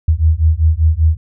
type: beating tone pair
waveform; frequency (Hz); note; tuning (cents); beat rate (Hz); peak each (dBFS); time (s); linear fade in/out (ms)
sine; 77.2 / 82.3; D#2 / E2; -13 / -2; 5.1; -12; 0.08-1.17; 5
effects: none